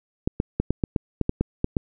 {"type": "clicks", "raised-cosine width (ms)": 3, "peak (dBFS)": -8, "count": 11, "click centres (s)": [0.275, 0.401, 0.6, 0.706, 0.838, 0.962, 1.213, 1.294, 1.41, 1.644, 1.768], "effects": []}